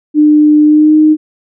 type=tone with pitch glide; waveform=sine; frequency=300.9 to 308.1 Hz; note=D4 to D#4; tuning=+42 to -17 cents; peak=-3 dBFS; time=0.14-1.17 s; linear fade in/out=50 ms; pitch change=+41 cents; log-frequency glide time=0.64-0.96 s; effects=none